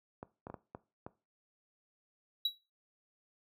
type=clicks; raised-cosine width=1 ms; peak=-29 dBFS; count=6; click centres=0.229 / 0.469 / 0.5 / 0.542 / 0.749 / 1.065 s
type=tone with exponential decay; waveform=triangle; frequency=3891 Hz; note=B7; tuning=27 cents flat; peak=-24 dBFS; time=2.45-2.56 s; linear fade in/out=5 ms; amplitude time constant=23 ms
effects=noise-tail reverb RT60 0.3 s tail -18 dB re dry + high-pass 80 Hz 12 dB/octave